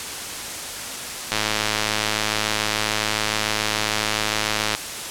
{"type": "click train", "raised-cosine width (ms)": 0.2, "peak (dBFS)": -3, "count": 368, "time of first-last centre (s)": [1.32, 4.75], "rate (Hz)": 107, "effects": ["white hiss -30 dBFS RMS until 5.1 s", "low-pass 10000 Hz 12 dB/octave"]}